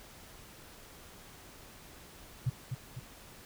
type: tone with echo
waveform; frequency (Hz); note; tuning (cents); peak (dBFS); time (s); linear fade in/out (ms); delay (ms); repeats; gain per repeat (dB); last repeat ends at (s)
sine; 126.6; B2; +43; -26; 2.46-2.5; 10; 250; 2; -6; 3
effects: pink hiss -53 dBFS RMS until 3.45 s